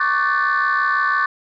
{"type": "chord", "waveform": "sine", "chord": "D major seventh", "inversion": "third", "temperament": "equal with one note detuned", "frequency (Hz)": [1108.7, 1174.7, 1511.9, 1760], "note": ["C#6", "D6", "F#6", "A6"], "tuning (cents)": [0, 0, 37, 0], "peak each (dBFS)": -20, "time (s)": [0, 1.26], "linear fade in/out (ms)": 5, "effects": ["tanh soft clip ceiling -10 dBFS"]}